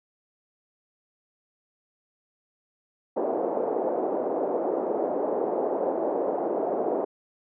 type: band-pass noise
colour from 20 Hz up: pink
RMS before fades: -27 dBFS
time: 3.16-7.05 s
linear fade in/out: 10 ms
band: 350 to 690 Hz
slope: 24 dB/octave
effects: none